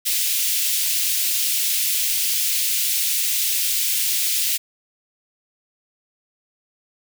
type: high-pass noise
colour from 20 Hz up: white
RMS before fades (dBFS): -21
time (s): 0.05-4.58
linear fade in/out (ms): 20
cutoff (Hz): 2400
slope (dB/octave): 24
effects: none